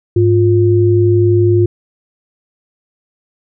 sine tone pair together, 103.96 / 351.8 Hz, G#2 / F4, +2 / +13 cents, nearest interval octave + major sixth, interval 2111 cents, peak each -10 dBFS, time 0.16-1.66 s, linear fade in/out 5 ms, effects none

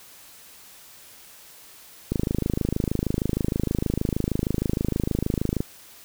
click train, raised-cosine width 3 ms, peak -10 dBFS, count 93, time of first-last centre 2.12-5.605 s, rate 26.4 Hz, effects white hiss -48 dBFS RMS until 6.04 s

